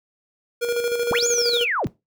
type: tone with tremolo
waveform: square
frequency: 476.1 Hz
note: A#4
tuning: 37 cents sharp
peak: -20 dBFS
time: 0.61-1.65 s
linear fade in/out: 20 ms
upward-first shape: square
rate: 13 Hz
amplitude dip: 45%
type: linear two-way sweep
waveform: sine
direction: up then down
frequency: 53.9 to 7040 to 53.9 Hz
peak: -20 dBFS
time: 1.11-1.87 s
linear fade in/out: 0 ms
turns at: 1.27 s
type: clicks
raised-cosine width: 0.2 ms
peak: -24 dBFS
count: 2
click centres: 1.122 / 1.844 s
effects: noise-tail reverb RT60 0.2 s tail -18 dB re dry